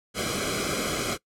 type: noise with comb filter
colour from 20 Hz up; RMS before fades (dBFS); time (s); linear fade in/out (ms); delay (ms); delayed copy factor
pink; -28; 0.14-1.18; 50; 1.1; -0.9
effects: noise-tail reverb RT60 0.1 s tail -21 dB re dry + low-pass 10000 Hz 12 dB/octave